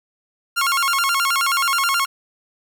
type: tone with vibrato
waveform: sawtooth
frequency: 1232 Hz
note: D#6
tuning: 17 cents flat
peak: -13 dBFS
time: 0.56-2.06 s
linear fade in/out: 20 ms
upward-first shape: square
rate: 9.4 Hz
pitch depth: 210 cents each way
effects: 9-bit